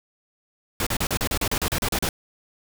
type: noise bursts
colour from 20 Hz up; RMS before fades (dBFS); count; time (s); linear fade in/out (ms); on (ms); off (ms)
pink; -24; 13; 0.8-2.09; 2; 66; 36
effects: none